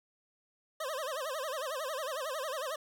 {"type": "tone with vibrato", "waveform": "25% pulse", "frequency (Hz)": 573, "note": "D5", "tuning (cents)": -43, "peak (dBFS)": -31, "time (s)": [0.8, 2.76], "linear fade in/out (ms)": 5, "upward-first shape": "sine", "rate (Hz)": 11, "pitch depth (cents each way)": 210, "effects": []}